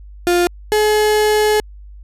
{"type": "tone pair in turn", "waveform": "35% pulse", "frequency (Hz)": [351.1, 425], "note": ["F4", "G#4"], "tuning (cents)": [9, 40], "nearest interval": "minor third", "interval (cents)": 331, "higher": "second", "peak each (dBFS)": -10, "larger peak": "neither", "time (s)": [[0.27, 0.47], [0.72, 1.6]], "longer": "second", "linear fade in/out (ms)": 0, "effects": ["added 50 Hz sine -34 dBFS peak until 2.03 s", "resampled to 32000 Hz"]}